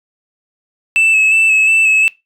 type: tone with vibrato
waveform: sine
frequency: 2618 Hz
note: E7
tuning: 13 cents flat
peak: -5 dBFS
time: 0.96-2.08 s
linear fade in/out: 0 ms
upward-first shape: square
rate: 2.8 Hz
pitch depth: 21 cents each way
effects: noise-tail reverb RT60 0.2 s tail -22 dB re dry + tanh soft clip ceiling -7 dBFS